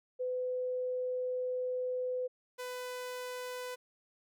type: tone pair in turn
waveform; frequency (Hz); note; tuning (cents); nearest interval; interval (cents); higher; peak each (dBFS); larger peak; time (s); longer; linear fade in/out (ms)
sine / sawtooth; 504 / 499.7; B4 / B4; +35 / +20; unison; 15; first; -32 / -35; first; 0.19-2.28 / 2.58-3.76; first; 20
effects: none